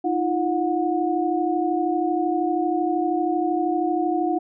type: tone cluster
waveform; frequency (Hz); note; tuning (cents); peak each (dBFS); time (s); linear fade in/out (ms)
sine; 310.9 / 343.7 / 728; D#4 / F4 / F#5; -1 / -28 / -28; -24; 0.04-4.39; 10
effects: none